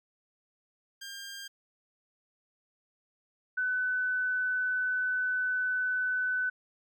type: tone pair in turn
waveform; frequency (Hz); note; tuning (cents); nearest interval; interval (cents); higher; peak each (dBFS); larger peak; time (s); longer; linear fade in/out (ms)
15% pulse / sine; 1600 / 1503.2; G6 / F#6; +35 / +27; minor second; 108; first; -34 / -27; second; 1.01-1.48 / 3.57-6.5; second; 10
effects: none